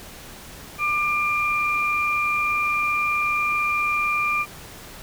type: tone pair together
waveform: sine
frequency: 1192 / 2387 Hz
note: D6 / D7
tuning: +25 / +28 cents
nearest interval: octave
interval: 1203 cents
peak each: -23 / -22 dBFS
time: 0.78-4.46 s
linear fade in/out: 50 ms
effects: pink hiss -41 dBFS RMS until 5.02 s